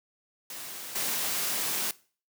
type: noise with level steps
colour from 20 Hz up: white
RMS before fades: -40 / -30 dBFS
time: 0.5-1.91 s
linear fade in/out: 2 ms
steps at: 0.95 s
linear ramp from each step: 10 ms
effects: noise-tail reverb RT60 0.4 s tail -20 dB re dry + high-pass 150 Hz 12 dB/octave